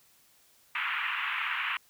white band-pass noise, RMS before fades -32 dBFS, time 0.75-1.77 s, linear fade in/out 2 ms, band 1000 to 2800 Hz, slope 48 dB/octave, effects white hiss -63 dBFS RMS until 1.89 s

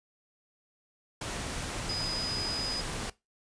sine tone in noise, 4978 Hz, D#8, in tune, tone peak -31 dBFS, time 1.89-2.81 s, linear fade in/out 5 ms, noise pink, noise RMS -36 dBFS, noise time 1.21-3.1 s, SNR +2 dB, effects noise-tail reverb RT60 0.2 s tail -19 dB re dry + resampled to 22050 Hz

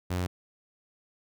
sawtooth tone, 90.1 Hz, F#2, 45 cents flat, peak -24 dBFS, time 0.1-0.27 s, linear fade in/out 10 ms, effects none

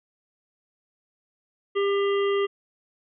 harmonic tone, 399.3 Hz, G4, 32 cents sharp, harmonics 1 / 3 / 5 / 7 / 8, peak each -21 / -31 / -35 / -38 / -39 dBFS, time 1.75-2.47 s, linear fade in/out 20 ms, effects none

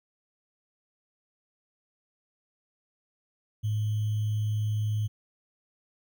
sine tone with sample-and-hold, 106.7 Hz, G#2, 47 cents sharp, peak -25 dBFS, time 3.63-5.08 s, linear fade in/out 20 ms, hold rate 3150 Hz, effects none

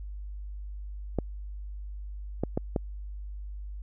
clicks, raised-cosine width 2 ms, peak -13 dBFS, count 4, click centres 1.187 / 2.436 / 2.575 / 2.762 s, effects added 50 Hz sine -36 dBFS peak until 3.82 s

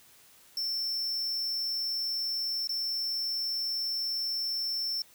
square tone with dropouts, 5380 Hz, E8, 34 cents sharp, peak -30 dBFS, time 0.57-5.02 s, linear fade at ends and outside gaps 2 ms, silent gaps 2.673-2.692 s, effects white hiss -58 dBFS RMS until 5.14 s

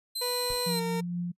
sawtooth tone, 4099 Hz, C8, 36 cents flat, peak -28 dBFS, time 0.15-0.8 s, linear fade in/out 10 ms
30% pulse tone with pitch glide, 491.8 to 458.9 Hz, B4 to A#4, -7 to -27 cents, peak -28 dBFS, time 0.21-1.01 s, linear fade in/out 10 ms, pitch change -120 cents, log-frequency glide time 0.67-0.79 s
brown noise with exponential decay, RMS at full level -38 dBFS, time 0.5-0.66 s, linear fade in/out 0 ms, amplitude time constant 33 ms
sine tone with tremolo, 175 Hz, F3, 4 cents sharp, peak -28 dBFS, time 0.66-1.32 s, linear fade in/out 10 ms, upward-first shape triangle, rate 4.2 Hz, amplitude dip 30%
effects noise-tail reverb RT60 0.1 s tail -26 dB re dry + resampled to 32000 Hz

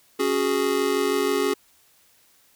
square chord, C# suspended fourth, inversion none, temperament just, 277.2 / 369.6 / 415.8 Hz, C#4 / F#4 / G#4, 0 / -2 / +2 cents, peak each -28 / -26 / -24 dBFS, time 0.19-1.54 s, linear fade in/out 10 ms, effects white hiss -59 dBFS RMS until 2.55 s

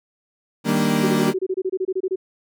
35% pulse chord, Eb major seventh, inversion none, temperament equal, 155.56 / 196 / 233.1 / 293.7 Hz, Eb3 / G3 / Bb3 / D4, 0 / 0 / 0 / 0 cents, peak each -23 / -21 / -19 / -23 dBFS, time 0.64-1.34 s, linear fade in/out 50 ms
sine tone bursts, 375.8 Hz, F#4, 27 cents sharp, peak -19 dBFS, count 15, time 1.03-2.159 s, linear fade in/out 10 ms, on 51 ms, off 26 ms
effects none

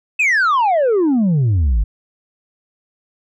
sine exponential sweep, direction down, 2637 to 47.32 Hz, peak -9 dBFS, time 0.19-1.84 s, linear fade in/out 10 ms, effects tanh soft clip ceiling -11 dBFS

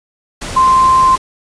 sine tone in noise, 1044 Hz, C6, 4 cents flat, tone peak -6 dBFS, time 0.56-1.16 s, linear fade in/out 10 ms, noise pink, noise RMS -24 dBFS, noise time 0.41-1.18 s, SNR +15 dB, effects resampled to 22050 Hz

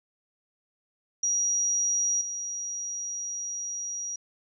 sine tone with level steps, 5750 Hz, F8, 50 cents sharp, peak -23 / -31 dBFS, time 1.23-4.16 s, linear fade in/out 5 ms, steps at 2.21 s, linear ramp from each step 2 ms, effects none

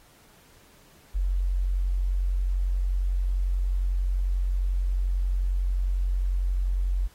sine tone, 45.6 Hz, F#1, 24 cents flat, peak -22 dBFS, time 1.14-7.08 s, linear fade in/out 20 ms, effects pink hiss -57 dBFS RMS until 7.14 s + AAC 48 kbps

